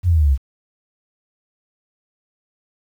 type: exponential sweep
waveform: sine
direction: down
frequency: 93.2 to 63.8 Hz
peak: -11 dBFS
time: 0.03-0.38 s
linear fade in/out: 50 ms
effects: 8-bit